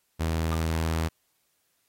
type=tone; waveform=sawtooth; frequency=81 Hz; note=E2; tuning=30 cents flat; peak=-21 dBFS; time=0.19-1.09 s; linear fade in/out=20 ms
type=tone with exponential decay; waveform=triangle; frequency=1200 Hz; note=D6; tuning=37 cents sharp; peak=-27 dBFS; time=0.52-0.64 s; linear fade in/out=2 ms; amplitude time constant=26 ms
effects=white hiss -72 dBFS RMS until 1.88 s + AAC 48 kbps